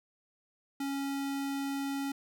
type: tone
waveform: square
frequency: 276.8 Hz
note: C#4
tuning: 2 cents flat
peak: -33 dBFS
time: 0.8-2.12 s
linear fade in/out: 5 ms
effects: none